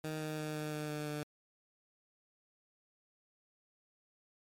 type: tone with pitch steps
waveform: 15% pulse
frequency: 155.56 / 154.49 / 153.42 / 152.36 / 151.31 / 150.26 / 149.22 Hz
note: D#3 / D#3 / D#3 / D#3 / D#3 / D3 / D3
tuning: 0 / -12 / -24 / -36 / -48 / +40 / +28 cents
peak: -31 dBFS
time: 0.04-1.23 s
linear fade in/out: 2 ms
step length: 170 ms
effects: MP3 64 kbps